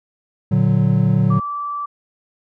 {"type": "chord", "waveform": "triangle", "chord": "Bb augmented", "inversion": "none", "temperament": "equal", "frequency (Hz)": [116.54, 146.83, 185], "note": ["Bb2", "D3", "F#3"], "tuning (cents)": [0, 0, 0], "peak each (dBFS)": -15, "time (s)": [0.51, 1.4], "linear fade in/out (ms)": 10}
{"type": "tone", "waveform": "sine", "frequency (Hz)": 1162, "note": "D6", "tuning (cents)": -19, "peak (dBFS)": -22, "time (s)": [1.3, 1.86], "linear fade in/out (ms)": 10}
{"effects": []}